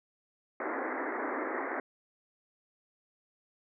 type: band-pass noise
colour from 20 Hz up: pink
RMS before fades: -35 dBFS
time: 0.6-1.8 s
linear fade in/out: 2 ms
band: 250 to 2100 Hz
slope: 96 dB/octave
effects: none